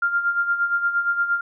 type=tone with tremolo; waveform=sine; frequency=1396.9 Hz; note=F6; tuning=in tune; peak=-16 dBFS; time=0.02-1.41 s; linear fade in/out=5 ms; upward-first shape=sine; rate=8.6 Hz; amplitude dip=65%; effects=none